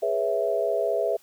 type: chord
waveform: sine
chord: C# minor seventh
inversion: second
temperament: equal with one note detuned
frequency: 415.3 / 489.9 / 554.4 / 659.3 Hz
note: G#4 / B4 / C#5 / E5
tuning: 0 / -14 / 0 / 0 cents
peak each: -28 / -29 / -30 / -25 dBFS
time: 0.02-1.17 s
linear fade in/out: 10 ms
effects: white hiss -58 dBFS RMS until 1.22 s